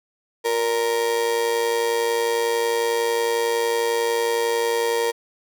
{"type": "tone with amplitude modulation", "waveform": "35% pulse", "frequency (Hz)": 466.4, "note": "A#4", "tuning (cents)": 1, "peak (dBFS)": -15, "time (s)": [0.44, 5.12], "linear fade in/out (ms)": 20, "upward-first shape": "sine", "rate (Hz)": 111, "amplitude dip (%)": 60, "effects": []}